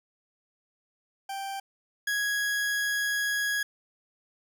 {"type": "tone pair in turn", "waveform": "40% pulse", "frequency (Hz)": [784, 1661.2], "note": ["G5", "G#6"], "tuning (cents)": [0, 0], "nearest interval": "octave + minor second", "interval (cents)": 1300, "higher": "second", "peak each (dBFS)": [-32, -25], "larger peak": "second", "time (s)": [[1.29, 1.6], [2.07, 3.63]], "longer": "second", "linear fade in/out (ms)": 5, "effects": []}